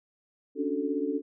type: chord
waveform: sine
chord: D major seventh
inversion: third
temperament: equal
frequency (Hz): 277.2 / 293.7 / 370 / 440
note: C#4 / D4 / F#4 / A4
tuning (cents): 0 / 0 / 0 / 0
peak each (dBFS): -32 / -31 / -36 / -32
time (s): 0.55-1.22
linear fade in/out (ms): 50
effects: none